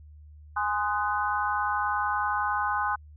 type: chord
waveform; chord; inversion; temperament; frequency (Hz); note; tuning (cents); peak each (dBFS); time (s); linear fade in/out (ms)
sine; Ab dominant seventh; none; just; 830.6 / 1038.3 / 1245.9 / 1495.1; Ab5 / C6 / Eb6 / Gb6; 0 / -14 / +2 / +18; -29 / -30 / -31 / -31; 0.56-2.96; 10
effects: added 75 Hz sine -46 dBFS peak until 3.16 s